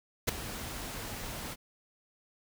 pink noise with ADSR envelope, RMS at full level -24 dBFS, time 0.27-1.56 s, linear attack 19 ms, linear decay 7 ms, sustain -16 dB, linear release 36 ms, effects none

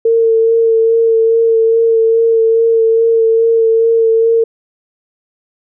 sine tone with vibrato, 453.6 Hz, A#4, 47 cents flat, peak -7 dBFS, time 0.05-4.44 s, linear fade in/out 5 ms, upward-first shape sine, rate 2.4 Hz, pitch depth 18 cents each way, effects none

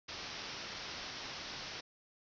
white low-pass noise, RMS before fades -45 dBFS, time 0.08-1.81 s, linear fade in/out 10 ms, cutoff 5800 Hz, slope 96 dB/octave, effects none

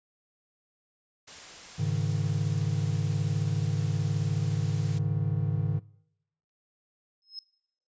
white noise, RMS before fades -45 dBFS, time 1.27-4.99 s, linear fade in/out 10 ms
triangle chord, Ab suspended fourth, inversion none, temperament equal with one note detuned, 103.83 / 138.59 / 157.46 Hz, Ab2 / Db3 / Eb3, 0 / 0 / +21 cents, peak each -28 dBFS, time 1.78-5.8 s, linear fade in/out 20 ms
sine tone with exponential growth, 5160 Hz, E8, 38 cents flat, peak -33 dBFS, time 7.22-7.39 s, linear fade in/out 1 ms, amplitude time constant 35 ms
effects noise-tail reverb RT60 0.8 s tail -23 dB re dry + resampled to 16000 Hz

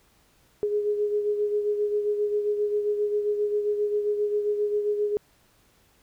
sine beating tone pair, 415.3 / 422.8 Hz, G#4 / G#4, 0 / +31 cents, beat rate 7.5 Hz, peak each -23 / -32 dBFS, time 0.63-5.17 s, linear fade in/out 0 ms, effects pink hiss -62 dBFS RMS until 6.02 s

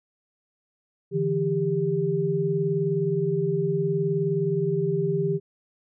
sine tone cluster, 146.8 / 166.1 / 396.7 Hz, D3 / E3 / G4, 0 / +13 / +21 cents, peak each -28 / -27 / -24 dBFS, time 1.11-5.4 s, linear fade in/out 50 ms, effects none

